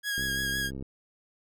sawtooth tone with vibrato, 1647 Hz, G#6, 15 cents flat, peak -25 dBFS, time 0.03-0.71 s, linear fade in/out 50 ms, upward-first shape sine, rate 5.9 Hz, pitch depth 24 cents each way
click train, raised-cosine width 3 ms, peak -26 dBFS, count 44, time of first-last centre 0.18-0.825 s, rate 66.7 Hz
effects none

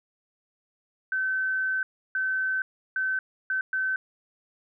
sine tone bursts at uneven times, 1532 Hz, G6, 40 cents flat, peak -24 dBFS, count 5, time 1.12-1.83 / 2.15-2.62 / 2.96-3.19 / 3.5-3.61 / 3.73-3.96 s, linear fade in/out 2 ms, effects none

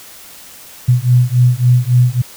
sine beating tone pair, 122 / 125.6 Hz, B2 / B2, -21 / +30 cents, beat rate 3.6 Hz, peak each -11 dBFS, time 0.88-2.22 s, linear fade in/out 10 ms, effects white hiss -37 dBFS RMS until 2.36 s

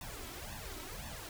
pink noise with flanger, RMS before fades -45 dBFS, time 0.01-1.29 s, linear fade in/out 2 ms, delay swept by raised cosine 1.1 to 3.1 ms, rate 1.9 Hz, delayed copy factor +0.85, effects none

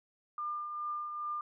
sine tone with tremolo, 1201 Hz, D6, 38 cents sharp, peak -33 dBFS, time 0.38-1.41 s, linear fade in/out 2 ms, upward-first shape triangle, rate 2.4 Hz, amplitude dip 45%, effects none

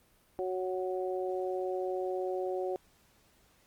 harmonic tone, 185 Hz, F#3, in tune, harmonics 2 / 3 / 4, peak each -33 / -37 / -39 dBFS, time 0.39-2.76 s, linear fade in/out 0 ms, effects pink hiss -66 dBFS RMS until 3.66 s + Opus 32 kbps

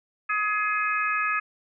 harmonic tone, 420.8 Hz, G#4, 23 cents sharp, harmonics 3 / 4 / 5 / 6, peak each -26 / -28 / -34 / -29 dBFS, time 0.29-1.4 s, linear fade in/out 10 ms, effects none

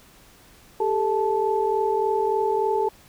sine tone cluster, 398.1 / 441.5 / 874 Hz, G4 / A4 / A5, +27 / +6 / -12 cents, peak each -24 dBFS, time 0.8-2.89 s, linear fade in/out 5 ms, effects pink hiss -52 dBFS RMS until 3.08 s

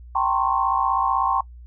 sine tone cluster, 781 / 911 / 1044 / 1100 Hz, G5 / A#5 / C6 / C#6, -7 / -40 / -4 / -14 cents, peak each -24 dBFS, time 0.15-1.41 s, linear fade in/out 5 ms, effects noise-tail reverb RT60 0.1 s tail -21 dB re dry + added 60 Hz sine -39 dBFS peak until 1.66 s

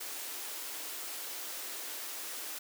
white high-pass noise, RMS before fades -41 dBFS, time 0-2.59 s, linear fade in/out 10 ms, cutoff 270 Hz, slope 48 dB/octave, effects none

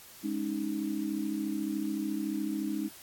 sine chord, Ab suspended fourth, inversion none, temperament equal, 207.7 / 277.2 / 311.1 Hz, Ab3 / Db4 / Eb4, 0 / 0 / 0 cents, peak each -35 / -36 / -33 dBFS, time 0.23-2.89 s, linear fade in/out 20 ms, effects white hiss -51 dBFS RMS until 3.02 s + AAC 64 kbps

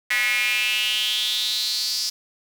square tone with high-pass filter sweep, 114.3 Hz, A#2, 34 cents flat, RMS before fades -23 dBFS, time 0.1-2.1 s, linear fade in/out 10 ms, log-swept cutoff 2000 to 5100 Hz, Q 6.3, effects 7-bit

